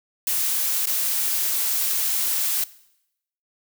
blue noise with dropouts, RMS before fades -23 dBFS, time 0.27-2.64 s, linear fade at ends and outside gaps 2 ms, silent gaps 0.857-0.87 s, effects noise-tail reverb RT60 0.8 s tail -19 dB re dry

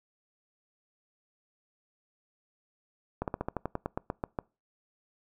slowing click train, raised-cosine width 1 ms, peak -17 dBFS, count 13, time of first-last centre 3.22-4.388 s, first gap 58 ms, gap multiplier 1.09, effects noise-tail reverb RT60 0.3 s tail -25 dB re dry

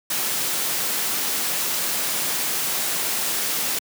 white noise, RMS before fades -24 dBFS, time 0.1-3.79 s, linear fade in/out 5 ms, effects high-pass 150 Hz 12 dB/octave

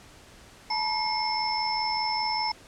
sine tone cluster, 868 / 953 / 2149 / 5290 Hz, A5 / A#5 / C7 / E8, -24 / +38 / +46 / +5 cents, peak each -29 / -32 / -35 / -29 dBFS, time 0.7-2.52 s, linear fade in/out 5 ms, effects pink hiss -51 dBFS RMS until 2.67 s + low-pass 9000 Hz 12 dB/octave

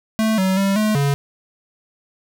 square tone with pitch steps, 219.9 / 189 / 196 / 214.4 / 141.2 Hz, A3 / F#3 / G3 / A3 / C#3, -1 / +37 / 0 / -45 / +32 cents, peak -16 dBFS, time 0.19-1.14 s, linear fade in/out 0 ms, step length 190 ms, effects none

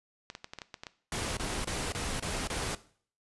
clicks, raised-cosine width 0.2 ms, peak -23 dBFS, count 9, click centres 0.301 / 0.351 / 0.444 / 0.535 / 0.587 / 0.618 / 0.742 / 0.835 / 0.868 s
pink noise bursts, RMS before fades -34 dBFS, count 6, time 1.12-2.75 s, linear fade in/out 2 ms, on 250 ms, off 26 ms
effects noise-tail reverb RT60 0.5 s tail -17 dB re dry + resampled to 24000 Hz

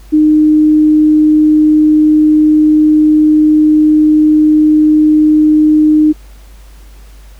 sine tone, 306.2 Hz, D#4, 28 cents flat, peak -4 dBFS, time 0.12-6.13 s, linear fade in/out 20 ms, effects added 50 Hz sine -33 dBFS peak until 7.39 s + pink hiss -45 dBFS RMS until 7.39 s

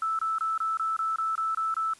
sine tone bursts, 1316 Hz, E6, 3 cents flat, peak -25 dBFS, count 10, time 0.02-1.936 s, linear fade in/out 2 ms, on 170 ms, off 24 ms, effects white hiss -55 dBFS RMS until 1.99 s + resampled to 24000 Hz

